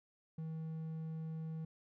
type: tone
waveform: triangle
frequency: 160 Hz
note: D#3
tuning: 49 cents sharp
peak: -38 dBFS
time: 0.38-1.65 s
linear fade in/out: 5 ms
effects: none